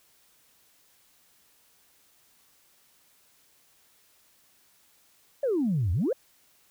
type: exponential two-way sweep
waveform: sine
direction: down then up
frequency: 587.3 to 80.2 to 587.3 Hz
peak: -22 dBFS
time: 5.43-6.13 s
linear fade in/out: 5 ms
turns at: 5.92 s
effects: tanh soft clip ceiling -19 dBFS + white hiss -63 dBFS RMS until 6.7 s